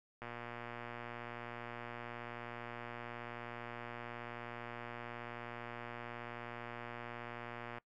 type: click train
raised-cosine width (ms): 0.5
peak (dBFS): -30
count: 901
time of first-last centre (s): 0.22-7.783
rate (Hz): 119
effects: noise-tail reverb RT60 0.1 s tail -22 dB re dry